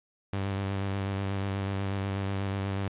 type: tone with vibrato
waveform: sawtooth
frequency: 98 Hz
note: G2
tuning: in tune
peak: -25 dBFS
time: 0.33-2.88 s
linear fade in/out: 0 ms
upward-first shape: square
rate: 8.2 Hz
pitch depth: 20 cents each way
effects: resampled to 8000 Hz + 9-bit